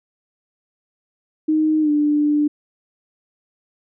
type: tone with pitch glide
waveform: sine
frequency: 310.7 to 296.2 Hz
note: D#4 to D4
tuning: -2 to +15 cents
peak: -14 dBFS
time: 1.48-2.48 s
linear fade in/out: 10 ms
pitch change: -83 cents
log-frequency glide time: 1.81-1.9 s
effects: none